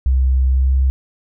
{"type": "tone with pitch glide", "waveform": "sine", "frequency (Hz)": [65, 66.02], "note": ["C2", "C2"], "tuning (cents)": [-11, 16], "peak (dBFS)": -11, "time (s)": [0.06, 0.9], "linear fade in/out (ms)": 0, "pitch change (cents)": 27, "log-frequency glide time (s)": [0.49, 0.71], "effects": []}